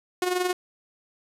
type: tone with amplitude modulation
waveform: sawtooth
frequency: 362.1 Hz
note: F#4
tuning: 37 cents flat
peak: -17 dBFS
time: 0.22-0.53 s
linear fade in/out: 2 ms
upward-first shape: sine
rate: 21.9 Hz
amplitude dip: 60%
effects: resampled to 32000 Hz